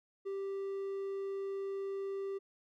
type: tone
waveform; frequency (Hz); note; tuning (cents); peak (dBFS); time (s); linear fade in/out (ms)
triangle; 392; G4; 0; -34; 0.25-2.39; 20
effects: none